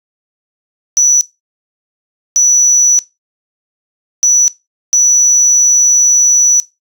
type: tone bursts at uneven times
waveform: sine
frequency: 5920 Hz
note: F#8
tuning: in tune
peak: -3 dBFS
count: 4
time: 0.97-1.21 / 2.36-2.99 / 4.23-4.48 / 4.93-6.6 s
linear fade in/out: 0 ms
effects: noise-tail reverb RT60 0.2 s tail -19 dB re dry + tanh soft clip ceiling -4 dBFS